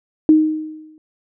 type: tone with exponential decay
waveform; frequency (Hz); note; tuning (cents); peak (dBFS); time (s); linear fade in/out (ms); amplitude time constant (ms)
sine; 311.1; D#4; 0; -5; 0.29-0.98; 1; 150
effects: none